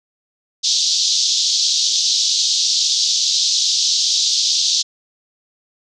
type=band-pass noise; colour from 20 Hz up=pink; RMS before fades=-17 dBFS; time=0.63-4.83 s; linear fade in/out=20 ms; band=3600 to 6400 Hz; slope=48 dB/octave; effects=none